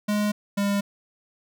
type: tone pair in turn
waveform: square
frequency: 208.4 / 201.3 Hz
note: G#3 / G3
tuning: +6 / +46 cents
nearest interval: minor second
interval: 60 cents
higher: first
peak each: -22 dBFS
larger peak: neither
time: 0.08-0.32 / 0.57-0.81 s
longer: neither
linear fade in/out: 10 ms
effects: none